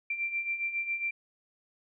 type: beating tone pair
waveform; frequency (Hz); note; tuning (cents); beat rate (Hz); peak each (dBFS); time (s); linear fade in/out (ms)
sine; 2353 / 2360.3; D7 / D7; +3 / +8; 7.3; -37 / -31; 0.1-1.11; 5
effects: none